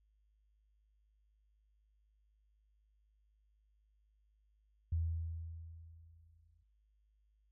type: tone with exponential decay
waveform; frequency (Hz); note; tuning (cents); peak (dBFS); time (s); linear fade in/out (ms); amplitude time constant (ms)
sine; 82.3; E2; -2; -31; 4.92-6.63; 5; 370
effects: noise-tail reverb RT60 0.6 s tail -21 dB re dry + added 52 Hz sine -70 dBFS peak until 7.51 s